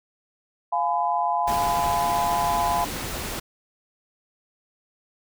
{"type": "chord", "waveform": "sine", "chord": "F diminished", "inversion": "none", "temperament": "just", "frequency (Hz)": [698.5, 838.1, 1005.8], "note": ["F5", "Ab5", "Cb6"], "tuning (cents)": [0, 16, 31], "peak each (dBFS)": -25, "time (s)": [0.72, 2.85], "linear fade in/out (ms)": 10}
{"type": "noise", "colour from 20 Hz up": "pink", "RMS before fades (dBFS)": -31, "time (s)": [1.47, 3.4], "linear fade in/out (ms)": 10}
{"effects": []}